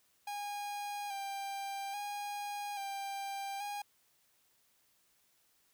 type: tone with vibrato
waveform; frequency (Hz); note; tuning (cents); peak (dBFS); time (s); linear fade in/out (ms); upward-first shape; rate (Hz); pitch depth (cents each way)
45% pulse; 805; G5; +46; -38; 0.27-3.82; 5; square; 0.6; 30
effects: white hiss -72 dBFS RMS until 5.73 s